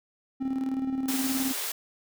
triangle tone with tremolo, 265 Hz, C4, 22 cents sharp, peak -23 dBFS, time 0.4-1.53 s, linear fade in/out 20 ms, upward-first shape square, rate 19 Hz, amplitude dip 45%
white high-pass noise, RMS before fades -32 dBFS, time 1.08-1.72 s, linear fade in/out 5 ms, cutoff 360 Hz, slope 48 dB/octave
effects none

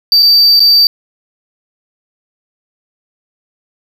triangle tone with dropouts, 4639 Hz, D8, 22 cents flat, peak -3 dBFS, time 0.12-0.87 s, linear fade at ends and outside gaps 1 ms, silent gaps 0.224-0.228 / 0.595-0.603 s, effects 7-bit

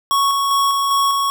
square tone with tremolo, 1108.7 Hz, C#6, in tune, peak -14 dBFS, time 0.11-1.3 s, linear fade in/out 0 ms, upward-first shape square, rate 2.5 Hz, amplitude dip 25%, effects none

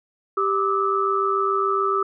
sine tone cluster, 392 / 1185 / 1292 Hz, G4 / D6 / E6, 0 / +15 / -35 cents, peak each -23 dBFS, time 0.37-2.03 s, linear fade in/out 5 ms, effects none

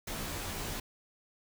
pink noise with comb filter, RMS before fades -38 dBFS, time 0.07-0.8 s, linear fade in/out 5 ms, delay 16 ms, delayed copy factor -0.9, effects none

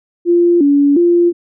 sine tone with vibrato, 314 Hz, D#4, 16 cents sharp, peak -7 dBFS, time 0.25-1.33 s, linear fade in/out 50 ms, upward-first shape square, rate 1.4 Hz, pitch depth 170 cents each way, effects none

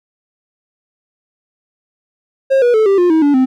triangle tone with pitch steps, 537 / 484 / 436.2 / 393.1 / 354.3 / 319.3 / 287.8 / 259.4 Hz, C5 / B4 / A4 / G4 / F4 / D#4 / D4 / C4, +45 / -35 / -15 / +5 / +25 / +45 / -35 / -15 cents, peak -6 dBFS, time 2.5-3.46 s, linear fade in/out 20 ms, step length 120 ms, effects none

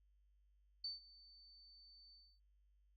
sine tone with ADSR envelope, 4540 Hz, C#8, 41 cents sharp, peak -40 dBFS, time 0.84-2.4 s, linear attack 5 ms, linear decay 150 ms, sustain -21 dB, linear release 270 ms, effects added 50 Hz sine -70 dBFS peak until 2.96 s

